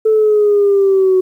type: linear sweep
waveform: sine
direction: down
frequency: 440 to 370 Hz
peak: -7 dBFS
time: 0.05-1.21 s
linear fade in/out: 10 ms
effects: tanh soft clip ceiling -4 dBFS + 8-bit